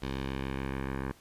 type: tone with low-pass filter sweep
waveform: 10% pulse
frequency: 67 Hz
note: C2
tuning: 42 cents sharp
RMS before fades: -35 dBFS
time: 0.02-1.12 s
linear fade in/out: 5 ms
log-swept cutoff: 4000 to 1600 Hz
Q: 1.5
effects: pink hiss -59 dBFS RMS until 1.2 s + resampled to 32000 Hz